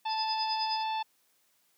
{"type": "harmonic tone", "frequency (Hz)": 879, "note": "A5", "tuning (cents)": -2, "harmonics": [1, 2, 3, 4, 5, 6], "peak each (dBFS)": [-30, -48, -42, -42, -47, -55], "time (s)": [0.05, 1.03], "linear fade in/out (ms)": 10}
{"type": "tone with tremolo", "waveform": "sine", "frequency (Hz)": 5000, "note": "D#8", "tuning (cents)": 8, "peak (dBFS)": -30, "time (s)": [0.08, 0.84], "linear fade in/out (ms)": 50, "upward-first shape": "sine", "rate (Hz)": 9.6, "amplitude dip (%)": 85}
{"effects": ["white hiss -70 dBFS RMS until 1.77 s", "high-pass 150 Hz 12 dB/octave"]}